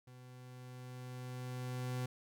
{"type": "tone with level ramp", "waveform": "40% pulse", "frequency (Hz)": 126, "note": "B2", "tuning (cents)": 35, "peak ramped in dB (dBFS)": [-53, -35], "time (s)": [0.07, 2.06], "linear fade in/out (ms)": 5, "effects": []}